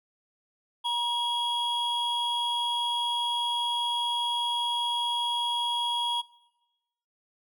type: tone pair together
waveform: triangle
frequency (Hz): 953 / 3315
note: A#5 / G#7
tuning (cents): +38 / -4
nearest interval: octave + minor seventh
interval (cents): 2158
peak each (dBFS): -27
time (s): 0.84-6.22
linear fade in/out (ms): 20
effects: noise-tail reverb RT60 1.0 s tail -21 dB re dry